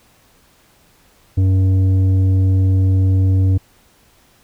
triangle tone with tanh clipping, 94.6 Hz, F#2, 39 cents sharp, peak -12 dBFS, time 1.37-3.58 s, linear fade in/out 10 ms, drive 12 dB, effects pink hiss -53 dBFS RMS until 4.43 s

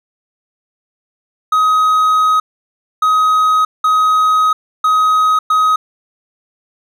triangle tone bursts at uneven times, 1262 Hz, D#6, 24 cents sharp, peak -7 dBFS, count 5, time 1.52-2.4 / 3.02-3.65 / 3.84-4.53 / 4.84-5.39 / 5.5-5.76 s, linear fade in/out 5 ms, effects none

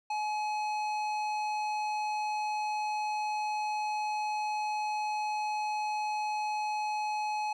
sine tone with tanh clipping, 848 Hz, G#5, 36 cents sharp, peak -32 dBFS, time 0.1-7.53 s, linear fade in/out 5 ms, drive 14 dB, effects none

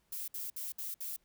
violet noise bursts, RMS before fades -40 dBFS, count 5, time 0.12-1.164 s, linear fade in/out 5 ms, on 160 ms, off 61 ms, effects pink hiss -75 dBFS RMS until 1.24 s

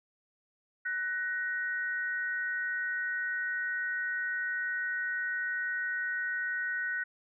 sine tone pair together, 1493 / 1881.1 Hz, F#6 / A#6, +15 / +15 cents, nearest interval major third, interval 400 cents, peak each -32 / -35 dBFS, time 0.85-7.04 s, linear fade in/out 10 ms, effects none

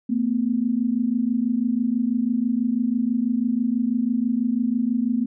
sine tone pair together, 225.6 / 251.7 Hz, A3 / B3, +44 / +33 cents, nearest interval major second, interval 189 cents, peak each -22 dBFS, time 0.09-5.26 s, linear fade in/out 10 ms, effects none

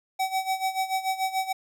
square tone with tremolo, 761 Hz, F#5, 48 cents sharp, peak -23 dBFS, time 0.19-1.53 s, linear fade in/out 10 ms, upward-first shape sine, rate 6.9 Hz, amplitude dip 80%, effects none

